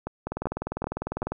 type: two click trains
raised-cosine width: 1 ms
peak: -15 / -16 dBFS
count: 22 / 4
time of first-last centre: 0.27-1.32 / 0.07-1.228 s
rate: 20 / 2.59 Hz
effects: none